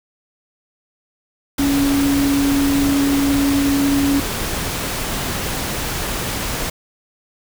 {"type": "tone in noise", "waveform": "sine", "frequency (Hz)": 280, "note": "C#4", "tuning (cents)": 18, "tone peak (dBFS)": -14, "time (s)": [1.59, 4.2], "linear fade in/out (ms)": 5, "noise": "pink", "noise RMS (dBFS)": -23, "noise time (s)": [1.58, 6.7], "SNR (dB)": 6, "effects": []}